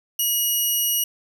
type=tone; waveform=5% pulse; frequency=2900 Hz; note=F#7; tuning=35 cents flat; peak=-11 dBFS; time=0.19-1.04 s; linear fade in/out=5 ms; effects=none